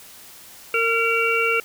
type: harmonic tone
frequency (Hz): 458.6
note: A#4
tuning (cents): -28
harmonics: 1 / 3 / 5 / 6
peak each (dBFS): -23 / -23 / -23 / -23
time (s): 0.74-1.6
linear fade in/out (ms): 2
effects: white hiss -44 dBFS RMS until 1.64 s